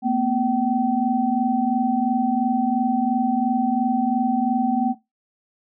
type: tone cluster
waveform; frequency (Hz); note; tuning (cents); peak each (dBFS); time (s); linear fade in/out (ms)
sine; 228.3 / 251.2 / 767; A#3 / B3 / G5; -36 / +30 / -38; -22; 0.02-4.95; 50
effects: noise-tail reverb RT60 0.2 s tail -18 dB re dry